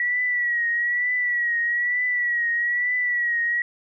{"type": "tone with vibrato", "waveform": "sine", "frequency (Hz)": 1931, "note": "B6", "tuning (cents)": -39, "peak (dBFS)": -20, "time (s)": [0, 3.62], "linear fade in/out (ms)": 2, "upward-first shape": "triangle", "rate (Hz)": 1.1, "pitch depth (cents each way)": 58, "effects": []}